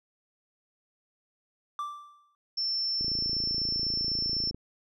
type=tone with exponential decay; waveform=triangle; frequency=1173 Hz; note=D6; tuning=2 cents flat; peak=-27 dBFS; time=1.79-2.35 s; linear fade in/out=1 ms; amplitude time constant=120 ms
type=tone; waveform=sine; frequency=5370 Hz; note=E8; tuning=31 cents sharp; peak=-27 dBFS; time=2.57-4.51 s; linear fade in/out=10 ms
type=click train; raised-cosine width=3 ms; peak=-27 dBFS; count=44; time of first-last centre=3.01-4.546 s; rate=28 Hz
effects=none